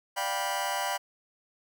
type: chord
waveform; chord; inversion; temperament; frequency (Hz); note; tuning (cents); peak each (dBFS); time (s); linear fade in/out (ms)
sawtooth; G dominant seventh; second; just; 588 / 705.6 / 784 / 980; D5 / F5 / G5 / B5; +2 / +18 / 0 / -14; -33 / -32 / -29 / -29; 0.16-0.98; 20
effects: none